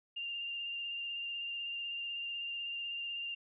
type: tone with vibrato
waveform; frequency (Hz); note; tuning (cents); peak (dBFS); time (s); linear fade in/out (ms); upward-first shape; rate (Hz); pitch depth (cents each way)
sine; 2794; F7; 0; -37; 0.16-3.35; 10; triangle; 16; 22
effects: none